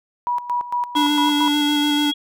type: tone with tremolo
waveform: sine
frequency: 971 Hz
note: B5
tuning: 30 cents flat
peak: -18 dBFS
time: 0.27-1.48 s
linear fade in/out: 0 ms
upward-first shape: square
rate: 4.4 Hz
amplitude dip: 75%
type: tone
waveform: sine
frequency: 3300 Hz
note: G#7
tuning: 12 cents flat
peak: -22 dBFS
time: 0.95-2.14 s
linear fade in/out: 10 ms
type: tone with vibrato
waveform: square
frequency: 293.7 Hz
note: D4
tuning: in tune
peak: -18 dBFS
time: 0.95-2.12 s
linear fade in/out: 20 ms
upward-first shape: square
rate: 6.8 Hz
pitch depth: 12 cents each way
effects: none